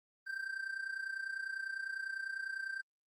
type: tone with amplitude modulation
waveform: triangle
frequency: 1568 Hz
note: G6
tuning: in tune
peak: -33 dBFS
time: 0.26-2.82 s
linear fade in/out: 20 ms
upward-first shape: sine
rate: 30 Hz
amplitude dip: 75%
effects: Opus 24 kbps